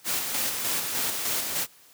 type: noise with tremolo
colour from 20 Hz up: white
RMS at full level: -27 dBFS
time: 0.04-1.67 s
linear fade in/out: 50 ms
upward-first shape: square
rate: 3.3 Hz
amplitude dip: 35%
effects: white hiss -55 dBFS RMS until 1.93 s + high-pass 100 Hz 12 dB/octave